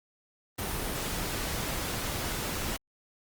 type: noise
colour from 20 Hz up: pink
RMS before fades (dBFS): -33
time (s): 0.58-2.77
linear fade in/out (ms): 10
effects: Opus 32 kbps